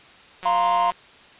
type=click train; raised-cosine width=0.3 ms; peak=-20 dBFS; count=91; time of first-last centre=0.43-0.919 s; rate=184 Hz
type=chord; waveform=triangle; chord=F suspended fourth; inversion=none; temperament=equal; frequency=698.5 / 932.3 / 1046.5 Hz; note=F5 / Bb5 / C6; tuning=0 / 0 / 0 cents; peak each=-20 dBFS; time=0.45-0.91 s; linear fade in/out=10 ms
effects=white hiss -48 dBFS RMS until 1.39 s + resampled to 8000 Hz